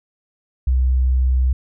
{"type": "tone", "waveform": "sine", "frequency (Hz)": 63.9, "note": "C2", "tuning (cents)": -40, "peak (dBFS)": -13, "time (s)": [0.67, 1.53], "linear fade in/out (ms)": 5, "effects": []}